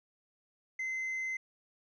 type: tone with tanh clipping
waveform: sine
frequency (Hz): 2061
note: C7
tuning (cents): -27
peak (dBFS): -34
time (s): 0.79-1.37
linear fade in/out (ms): 5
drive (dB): 2
effects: none